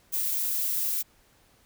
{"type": "noise", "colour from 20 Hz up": "violet", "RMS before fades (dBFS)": -28, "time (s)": [0.12, 1.03], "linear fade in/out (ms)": 20, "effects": ["pink hiss -62 dBFS RMS until 1.65 s"]}